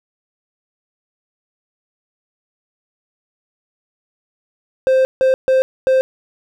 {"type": "tone bursts at uneven times", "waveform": "triangle", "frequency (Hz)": 523.3, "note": "C5", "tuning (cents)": 0, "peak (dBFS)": -8, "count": 4, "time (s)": [[4.87, 5.05], [5.21, 5.34], [5.48, 5.62], [5.87, 6.01]], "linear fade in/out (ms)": 0, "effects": []}